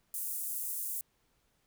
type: high-pass noise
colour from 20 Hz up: pink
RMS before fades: -37 dBFS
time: 0.14-1.01 s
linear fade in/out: 2 ms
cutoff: 9300 Hz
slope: 24 dB/octave
effects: pink hiss -74 dBFS RMS until 1.66 s